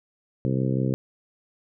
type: harmonic tone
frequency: 65.41 Hz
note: C2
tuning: in tune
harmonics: 2 / 3 / 4 / 5 / 6 / 7 / 8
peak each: -24 / -28 / -30 / -32 / -34 / -35 / -36 dBFS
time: 0.45-0.94 s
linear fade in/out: 0 ms
effects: none